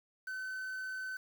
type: tone with quantisation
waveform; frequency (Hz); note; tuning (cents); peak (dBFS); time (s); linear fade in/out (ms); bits
triangle; 1521; F#6; +47; -36; 0.27-1.17; 5; 9
effects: none